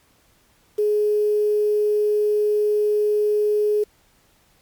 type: tone with quantisation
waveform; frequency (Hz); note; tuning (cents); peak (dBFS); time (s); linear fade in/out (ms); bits
sine; 420; G#4; +19; -16; 0.78-3.84; 10; 7
effects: pink hiss -59 dBFS RMS until 4.61 s + MP3 96 kbps